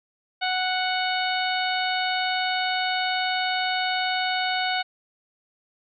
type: harmonic tone with a mistuned harmonic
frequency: 740 Hz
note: F#5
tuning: in tune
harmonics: 1 / 2 / 3 / 4 / 5 / 6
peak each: -26 / -29 / -31 / -32 / -33 / -34 dBFS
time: 0.41-4.83 s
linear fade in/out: 20 ms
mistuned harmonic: 6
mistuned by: -39 cents
effects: none